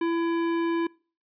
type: tone with hard clipping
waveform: sine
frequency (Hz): 334.9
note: E4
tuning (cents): +27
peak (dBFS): -25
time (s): 0.01-0.87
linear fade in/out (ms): 5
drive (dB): 14
effects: noise-tail reverb RT60 0.4 s tail -25 dB re dry + resampled to 11025 Hz